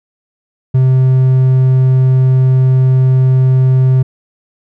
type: tone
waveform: triangle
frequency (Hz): 130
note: C3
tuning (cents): -11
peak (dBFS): -4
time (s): 0.74-4.03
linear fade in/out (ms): 10
effects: none